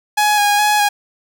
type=tone with vibrato; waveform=sawtooth; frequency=830.6 Hz; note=G#5; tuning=in tune; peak=-8 dBFS; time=0.17-0.89 s; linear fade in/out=10 ms; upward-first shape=square; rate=2.4 Hz; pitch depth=18 cents each way; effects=none